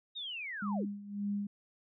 sine linear sweep, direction down, 3785 to 174.61 Hz, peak -38 dBFS, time 0.15-0.87 s, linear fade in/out 20 ms
sine tone with tremolo, 203.1 Hz, G#3, 38 cents flat, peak -31 dBFS, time 0.62-1.47 s, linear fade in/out 5 ms, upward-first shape sine, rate 1.8 Hz, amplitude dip 80%
effects none

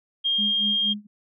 sine tone, 3220 Hz, G7, 46 cents sharp, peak -20 dBFS, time 0.24-0.94 s, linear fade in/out 20 ms
sine tone with tremolo, 207.8 Hz, G#3, 1 cent sharp, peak -27 dBFS, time 0.38-1.07 s, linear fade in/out 10 ms, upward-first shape sine, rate 4.2 Hz, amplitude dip 95%
effects none

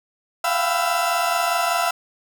35% pulse tone cluster, 674 / 699 / 777 / 997 / 1322 Hz, E5 / F5 / G5 / B5 / E6, +38 / +1 / -16 / +16 / +5 cents, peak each -27 / -21 / -27 / -25 / -23 dBFS, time 0.44-1.91 s, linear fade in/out 5 ms, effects none

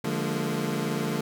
25% pulse chord, Bb dominant seventh, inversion first, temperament equal with one note detuned, 146.83 / 174.61 / 207.7 / 229.3 Hz, D3 / F3 / Ab3 / Bb3, 0 / 0 / 0 / -28 cents, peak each -28 / -29 / -29 / -28 dBFS, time 0.04-1.21 s, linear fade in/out 5 ms, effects none

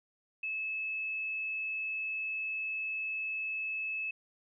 sine tone, 2600 Hz, E7, 24 cents flat, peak -33 dBFS, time 0.43-4.11 s, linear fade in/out 5 ms, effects none

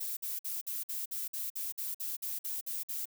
violet noise bursts, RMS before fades -37 dBFS, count 14, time 0-3.056 s, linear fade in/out 10 ms, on 170 ms, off 52 ms, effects none

